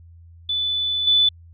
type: tone with level steps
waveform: sine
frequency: 3488 Hz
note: A7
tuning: 16 cents flat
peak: -20 / -13 dBFS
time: 0.49-1.29 s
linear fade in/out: 5 ms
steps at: 1.07 s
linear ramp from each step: 5 ms
effects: added 84 Hz sine -43 dBFS peak until 1.53 s